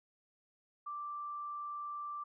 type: tone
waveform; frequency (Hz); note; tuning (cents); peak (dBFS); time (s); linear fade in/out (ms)
sine; 1174.7; D6; 0; -39; 0.86-2.24; 10
effects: none